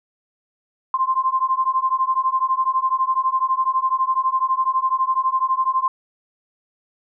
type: beating tone pair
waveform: sine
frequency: 1043 / 1055 Hz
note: C6 / C6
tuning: -6 / +14 cents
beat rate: 12 Hz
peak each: -20 dBFS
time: 0.94-5.88 s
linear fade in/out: 2 ms
effects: none